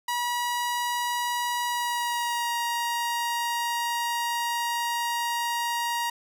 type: tone with pitch glide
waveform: sawtooth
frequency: 966 to 944.5 Hz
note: B5 to A#5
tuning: -39 to +22 cents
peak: -22 dBFS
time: 0.08-6.1 s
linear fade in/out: 5 ms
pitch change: -39 cents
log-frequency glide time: 1.67-2.57 s
effects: none